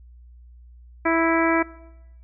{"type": "harmonic tone", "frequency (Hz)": 329.3, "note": "E4", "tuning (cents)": -2, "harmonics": [1, 2, 3, 4, 5, 6, 7], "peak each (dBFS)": [-21, -24, -26, -27, -28, -29, -29], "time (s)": [1.05, 1.63], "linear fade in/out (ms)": 10, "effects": ["noise-tail reverb RT60 1.0 s tail -21 dB re dry", "added 60 Hz sine -44 dBFS peak until 2.23 s"]}